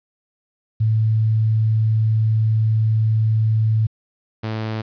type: tone pair in turn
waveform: sine / sawtooth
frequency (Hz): 110 / 110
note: A2 / A2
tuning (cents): 0 / 0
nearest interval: unison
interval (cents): 0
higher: neither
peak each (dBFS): -14 / -19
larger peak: first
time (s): 0.8-3.87 / 4.43-4.82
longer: first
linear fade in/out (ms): 10
effects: resampled to 11025 Hz + 9-bit